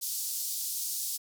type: band-pass noise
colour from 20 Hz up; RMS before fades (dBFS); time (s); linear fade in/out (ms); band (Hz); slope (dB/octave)
white; -34; 0.01-1.18; 20; 4500 to 16000; 24
effects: none